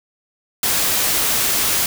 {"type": "noise", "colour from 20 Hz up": "white", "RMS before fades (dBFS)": -18, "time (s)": [0.63, 1.86], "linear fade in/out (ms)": 2, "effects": []}